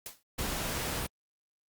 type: noise with exponential decay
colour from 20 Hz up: white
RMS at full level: -38 dBFS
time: 0.06-0.23 s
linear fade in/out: 1 ms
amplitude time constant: 36 ms
type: noise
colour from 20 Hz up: pink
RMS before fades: -34 dBFS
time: 0.38-1.07 s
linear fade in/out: 10 ms
effects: Opus 48 kbps